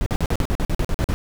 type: noise bursts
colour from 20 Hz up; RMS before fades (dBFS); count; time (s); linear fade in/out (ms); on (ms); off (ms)
brown; -20; 12; 0.01-1.14; 0; 52; 46
effects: none

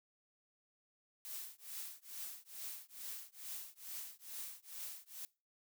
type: noise with tremolo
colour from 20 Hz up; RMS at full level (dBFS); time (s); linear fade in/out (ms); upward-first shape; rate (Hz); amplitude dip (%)
blue; -44; 1.25-5.25; 0; triangle; 2.3; 100
effects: noise-tail reverb RT60 0.3 s tail -22 dB re dry

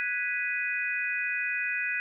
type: chord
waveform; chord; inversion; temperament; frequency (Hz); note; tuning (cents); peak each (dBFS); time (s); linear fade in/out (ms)
sine; G# minor seventh; third; equal; 1480 / 1661.2 / 1975.5 / 2489; F#6 / G#6 / B6 / D#7; 0 / 0 / 0 / 0; -34 / -35 / -33 / -31; 0-2; 0
effects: none

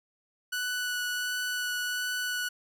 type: tone with vibrato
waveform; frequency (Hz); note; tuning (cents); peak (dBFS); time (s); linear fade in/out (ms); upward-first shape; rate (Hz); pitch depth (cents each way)
sawtooth; 1480; F#6; 0; -26; 0.52-2.49; 10; sine; 1.4; 9
effects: none

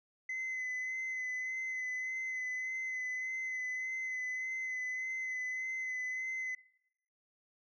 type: tone with vibrato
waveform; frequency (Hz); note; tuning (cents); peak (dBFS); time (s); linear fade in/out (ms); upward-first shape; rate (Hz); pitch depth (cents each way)
sine; 2034; C7; -50; -33; 0.29-6.55; 5; sine; 1.7; 20
effects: noise-tail reverb RT60 0.7 s tail -21 dB re dry + tanh soft clip ceiling -34 dBFS

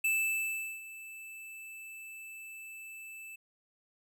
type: tone with ADSR envelope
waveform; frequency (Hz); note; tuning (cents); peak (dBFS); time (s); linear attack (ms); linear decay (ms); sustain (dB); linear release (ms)
square; 2637; E7; 0; -27; 0.04-3.36; 7; 760; -18; 8
effects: none

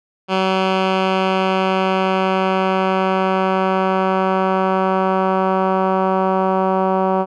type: tone with low-pass filter sweep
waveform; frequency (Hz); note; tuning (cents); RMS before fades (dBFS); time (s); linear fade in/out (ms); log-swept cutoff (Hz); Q
10% pulse; 189.2; F#3; +39; -17; 0.28-7.26; 50; 3200 to 980; 1.2
effects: none

